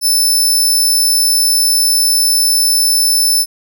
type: tone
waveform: 20% pulse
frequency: 5280 Hz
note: E8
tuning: 2 cents sharp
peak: -4 dBFS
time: 0.01-3.46 s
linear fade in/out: 50 ms
effects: none